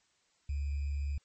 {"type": "tone with sample-and-hold", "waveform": "sine", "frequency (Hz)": 71.2, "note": "C#2", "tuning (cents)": 47, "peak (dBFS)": -31, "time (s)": [0.49, 1.18], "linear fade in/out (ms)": 5, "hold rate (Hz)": 2450, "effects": ["white hiss -72 dBFS RMS until 1.24 s", "MP3 32 kbps"]}